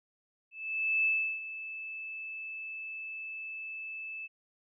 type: tone with ADSR envelope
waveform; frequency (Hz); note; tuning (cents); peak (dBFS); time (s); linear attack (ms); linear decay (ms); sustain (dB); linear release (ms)
sine; 2624; E7; -9; -24; 0.51-4.28; 540; 350; -14; 28
effects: none